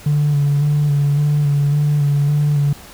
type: tone with vibrato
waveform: triangle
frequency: 145.3 Hz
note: D3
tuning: 18 cents flat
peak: -9 dBFS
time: 0.06-2.73 s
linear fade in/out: 5 ms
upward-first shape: square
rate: 1.8 Hz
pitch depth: 24 cents each way
effects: tanh soft clip ceiling -9 dBFS + pink hiss -39 dBFS RMS until 2.93 s